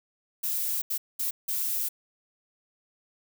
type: noise bursts at uneven times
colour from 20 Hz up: violet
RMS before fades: -29 dBFS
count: 4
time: 0.43-0.82 / 0.9-0.98 / 1.19-1.31 / 1.48-1.89 s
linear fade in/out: 10 ms
effects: none